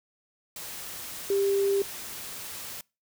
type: tone in noise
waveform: sine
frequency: 396.2 Hz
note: G4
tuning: 18 cents sharp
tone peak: -22 dBFS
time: 1.3-1.82 s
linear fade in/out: 2 ms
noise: white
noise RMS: -39 dBFS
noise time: 0.56-2.81 s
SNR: +14 dB
effects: noise-tail reverb RT60 0.3 s tail -26 dB re dry